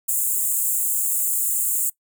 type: high-pass noise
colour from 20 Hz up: pink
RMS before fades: -22 dBFS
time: 0.08-1.9 s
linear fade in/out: 10 ms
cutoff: 7100 Hz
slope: 96 dB/octave
effects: noise-tail reverb RT60 0.1 s tail -21 dB re dry